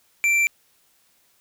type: tone with tanh clipping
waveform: triangle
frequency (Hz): 2349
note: D7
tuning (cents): 0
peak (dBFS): -18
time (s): 0.24-0.47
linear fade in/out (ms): 0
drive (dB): 13
effects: white hiss -62 dBFS RMS until 1.4 s